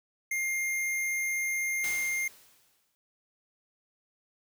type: tone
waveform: square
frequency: 2116 Hz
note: C7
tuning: 19 cents sharp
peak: -29 dBFS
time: 0.31-2.28 s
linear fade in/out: 5 ms
type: noise with exponential decay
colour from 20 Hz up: white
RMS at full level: -37 dBFS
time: 1.84-2.95 s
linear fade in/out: 0 ms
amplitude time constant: 240 ms
effects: none